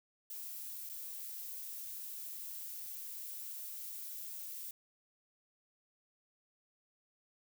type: noise with dropouts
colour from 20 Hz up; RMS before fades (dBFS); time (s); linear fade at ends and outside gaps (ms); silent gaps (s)
violet; -45; 0.3-4.71; 2; 0.891-0.896
effects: none